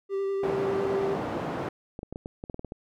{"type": "tone with vibrato", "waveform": "triangle", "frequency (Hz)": 392.2, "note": "G4", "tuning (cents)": 1, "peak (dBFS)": -24, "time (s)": [0.09, 1.18], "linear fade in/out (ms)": 50, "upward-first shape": "square", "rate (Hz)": 10, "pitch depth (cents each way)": 11}
{"type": "band-pass noise", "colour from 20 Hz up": "white", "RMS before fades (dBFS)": -32, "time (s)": [0.43, 1.69], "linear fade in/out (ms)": 5, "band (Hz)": [120, 680], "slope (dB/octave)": 12}
{"type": "clicks", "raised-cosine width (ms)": 2, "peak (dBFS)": -23, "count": 11, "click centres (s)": [1.991, 2.031, 2.126, 2.159, 2.259, 2.439, 2.498, 2.544, 2.594, 2.647, 2.721]}
{"effects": []}